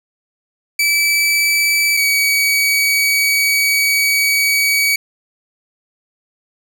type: tone pair in turn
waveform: sawtooth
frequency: 2308 / 2266 Hz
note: D7 / C#7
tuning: -31 / +37 cents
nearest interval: unison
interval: 32 cents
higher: first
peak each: -9 dBFS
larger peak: neither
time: 0.79-1.97 / 1.97-4.96 s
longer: second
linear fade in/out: 5 ms
effects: none